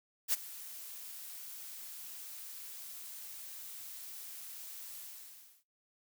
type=noise with ADSR envelope; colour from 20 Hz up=blue; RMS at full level=-28 dBFS; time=0.28-5.64 s; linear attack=51 ms; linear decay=22 ms; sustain=-19 dB; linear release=660 ms; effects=noise-tail reverb RT60 0.3 s tail -26 dB re dry